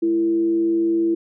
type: tone with frequency modulation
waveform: sine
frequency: 334.5 Hz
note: E4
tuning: 25 cents sharp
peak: -16 dBFS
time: 0.02-1.15 s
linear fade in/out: 10 ms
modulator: 123 Hz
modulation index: 0.24
effects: none